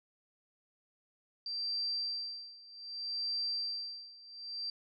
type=tone with tremolo; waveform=sine; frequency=4699 Hz; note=D8; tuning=in tune; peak=-32 dBFS; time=1.46-4.7 s; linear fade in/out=2 ms; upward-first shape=sine; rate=0.64 Hz; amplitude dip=90%; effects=none